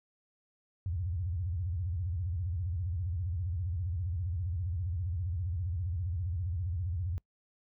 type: tone with vibrato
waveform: sine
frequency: 87.31 Hz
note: F2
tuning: in tune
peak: -31 dBFS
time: 0.86-7.18 s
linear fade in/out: 0 ms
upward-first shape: square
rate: 15 Hz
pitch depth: 180 cents each way
effects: noise-tail reverb RT60 0.1 s tail -24 dB re dry